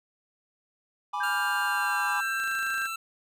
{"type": "chord", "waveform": "triangle", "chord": "G# diminished", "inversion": "none", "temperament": "equal", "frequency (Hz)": [830.6, 987.8, 1174.7], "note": ["G#5", "B5", "D6"], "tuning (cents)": [0, 0, 0], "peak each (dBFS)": -31, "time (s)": [1.13, 2.21], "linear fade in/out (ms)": 10}
{"type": "tone", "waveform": "sine", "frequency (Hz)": 1583, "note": "G6", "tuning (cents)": 17, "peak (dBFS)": -28, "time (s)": [1.2, 2.87], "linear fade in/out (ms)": 10}
{"type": "tone with pitch glide", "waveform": "25% pulse", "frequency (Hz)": [1396.9, 1335.4], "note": ["F6", "E6"], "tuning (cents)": [0, 22], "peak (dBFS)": -28, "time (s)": [1.23, 2.96], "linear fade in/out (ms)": 5, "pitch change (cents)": -78, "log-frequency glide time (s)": [1.65, 2.25]}
{"type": "click train", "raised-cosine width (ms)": 0.2, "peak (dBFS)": -28, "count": 13, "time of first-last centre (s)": [2.4, 2.856], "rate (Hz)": 26.3}
{"effects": []}